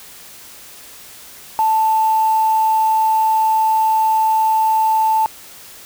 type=tone with quantisation; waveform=sine; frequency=880 Hz; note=A5; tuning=in tune; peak=-12 dBFS; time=1.59-5.26 s; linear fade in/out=0 ms; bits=5; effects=white hiss -39 dBFS RMS until 5.85 s